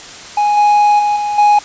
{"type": "tone with level steps", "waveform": "triangle", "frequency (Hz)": 830.6, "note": "G#5", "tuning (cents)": 0, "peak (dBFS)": [-8, -5, -9, -13, -4], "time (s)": [0.37, 1.59], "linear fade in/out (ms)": 5, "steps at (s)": [0.57, 0.99, 1.16, 1.38], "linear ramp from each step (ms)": 5, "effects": ["white hiss -32 dBFS RMS until 1.64 s", "resampled to 16000 Hz"]}